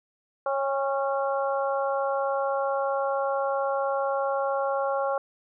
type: harmonic tone with a mistuned harmonic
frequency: 274.8 Hz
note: C#4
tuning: 15 cents flat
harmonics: 2 / 3 / 4 / 5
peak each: -26 / -30 / -32 / -34 dBFS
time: 0.46-5.18 s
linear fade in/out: 2 ms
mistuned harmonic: 3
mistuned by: -22 cents
effects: none